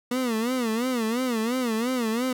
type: tone with vibrato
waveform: 30% pulse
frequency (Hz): 238.2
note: A#3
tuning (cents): +38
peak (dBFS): -21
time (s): 0.11-2.33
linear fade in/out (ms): 5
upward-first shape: sine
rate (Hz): 2.9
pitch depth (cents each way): 150
effects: none